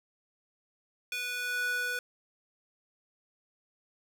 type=tone with high-pass filter sweep; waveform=square; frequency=492 Hz; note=B4; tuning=7 cents flat; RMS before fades=-33 dBFS; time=1.12-1.99 s; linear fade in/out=2 ms; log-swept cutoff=2300 to 1100 Hz; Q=3.1; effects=none